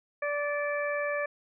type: harmonic tone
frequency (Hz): 582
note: D5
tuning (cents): -16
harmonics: 1 / 2 / 3 / 4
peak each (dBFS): -30 / -37 / -34 / -38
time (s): 0.22-1.26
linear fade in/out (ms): 5
effects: none